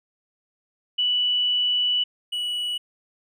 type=tone pair in turn; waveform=sine / triangle; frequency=2960 / 2940 Hz; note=F#7 / F#7; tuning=0 / -12 cents; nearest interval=unison; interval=12 cents; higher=first; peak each=-19 / -23 dBFS; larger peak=first; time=0.98-2.04 / 2.32-2.78 s; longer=first; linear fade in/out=10 ms; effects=none